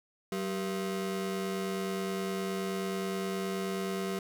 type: ring-modulated tone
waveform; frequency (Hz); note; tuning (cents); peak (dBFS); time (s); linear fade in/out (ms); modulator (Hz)
35% pulse; 289.5; D4; -25; -27; 0.32-4.19; 2; 100
effects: none